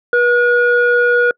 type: tone pair together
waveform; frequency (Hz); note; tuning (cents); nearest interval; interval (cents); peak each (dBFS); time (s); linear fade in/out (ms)
sine; 483.6 / 1446; B4 / F#6; -36 / -40; octave + perfect fifth; 1896; -11; 0.13-1.31; 2
effects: noise-tail reverb RT60 0.1 s tail -26 dB re dry + tanh soft clip ceiling -4 dBFS